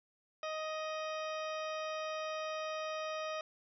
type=harmonic tone; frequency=625 Hz; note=D#5; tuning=8 cents sharp; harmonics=1 / 2 / 3 / 4 / 5 / 6 / 8 / 9; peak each=-39 / -42 / -50 / -48 / -52 / -53 / -57 / -56 dBFS; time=0.43-3.41 s; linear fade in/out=2 ms; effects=none